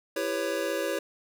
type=chord; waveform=square; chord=C# half-diminished seventh; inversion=first; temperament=just; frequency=332.6 / 399.1 / 498.9 / 554.4 Hz; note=E4 / G4 / B4 / C#5; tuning=+16 / +31 / +17 / 0 cents; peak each=-35 / -35 / -35 / -32 dBFS; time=0.16-0.99 s; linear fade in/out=5 ms; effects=none